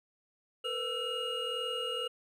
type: tone cluster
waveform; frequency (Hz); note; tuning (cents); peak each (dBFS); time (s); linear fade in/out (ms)
triangle; 460 / 502 / 1330 / 2860; A#4 / B4 / E6 / F7; -23 / +28 / +15 / +41; -38 / -37 / -40 / -34; 0.64-2.08; 10
effects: none